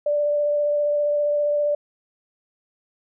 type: tone with vibrato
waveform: sine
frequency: 587.3 Hz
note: D5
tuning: in tune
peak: -18 dBFS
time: 0.06-1.75 s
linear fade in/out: 5 ms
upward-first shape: sine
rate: 15 Hz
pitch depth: 11 cents each way
effects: none